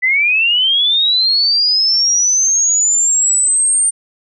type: linear sweep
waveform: sine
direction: up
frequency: 1975.5 to 8870 Hz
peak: -10 dBFS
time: 0.02-3.91 s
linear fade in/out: 20 ms
effects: none